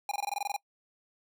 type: tone bursts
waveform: square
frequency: 810 Hz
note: G#5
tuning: 43 cents flat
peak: -30 dBFS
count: 11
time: 0.09-0.564 s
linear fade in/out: 2 ms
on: 24 ms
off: 21 ms
effects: noise-tail reverb RT60 0.1 s tail -24 dB re dry